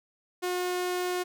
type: tone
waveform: sawtooth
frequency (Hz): 360.5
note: F#4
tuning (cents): -45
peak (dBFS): -24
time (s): 0.42-1.24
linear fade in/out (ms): 20
effects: none

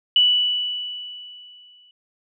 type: tone with exponential decay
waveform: sine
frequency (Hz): 2960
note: F#7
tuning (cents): 0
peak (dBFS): -11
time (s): 0.16-1.91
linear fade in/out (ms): 2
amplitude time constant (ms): 380
effects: none

